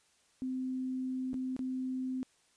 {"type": "tone with dropouts", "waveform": "sine", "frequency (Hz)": 258.2, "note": "C4", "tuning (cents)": -23, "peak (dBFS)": -33, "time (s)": [0.42, 2.23], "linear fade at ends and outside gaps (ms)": 0, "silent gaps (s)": [[1.332, 1.342], [1.565, 1.592]], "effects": ["white hiss -69 dBFS RMS until 2.56 s", "resampled to 22050 Hz"]}